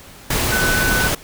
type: tone in noise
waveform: sine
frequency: 1500 Hz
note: F#6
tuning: 23 cents sharp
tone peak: -18 dBFS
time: 0.52-1.08 s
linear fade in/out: 5 ms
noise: pink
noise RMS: -19 dBFS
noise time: 0.3-1.15 s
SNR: -2 dB
effects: pink hiss -41 dBFS RMS until 1.23 s